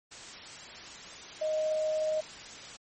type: tone in noise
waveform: sine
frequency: 622.3 Hz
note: D#5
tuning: in tune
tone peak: -27 dBFS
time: 1.41-2.21 s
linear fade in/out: 10 ms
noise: white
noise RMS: -45 dBFS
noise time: 0.11-2.77 s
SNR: +15 dB
effects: MP3 32 kbps